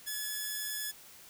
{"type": "tone", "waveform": "5% pulse", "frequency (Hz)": 1709, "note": "G#6", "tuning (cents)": 49, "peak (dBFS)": -24, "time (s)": [0.06, 0.92], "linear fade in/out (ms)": 20, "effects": ["white hiss -54 dBFS RMS until 1.29 s"]}